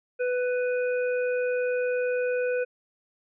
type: harmonic tone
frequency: 496.8 Hz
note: B4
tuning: 10 cents sharp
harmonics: 1 / 3 / 5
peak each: -24 / -34 / -38 dBFS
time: 0.19-2.65 s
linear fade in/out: 20 ms
effects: none